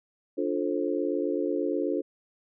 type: chord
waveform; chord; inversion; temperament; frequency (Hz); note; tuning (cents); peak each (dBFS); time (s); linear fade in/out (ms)
sine; D minor seventh; none; just; 293.7 / 352.4 / 440.5 / 528.6; D4 / F4 / A4 / C5; 0 / +16 / +2 / +18; -30 / -30 / -31 / -33; 0.37-2.02; 20
effects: none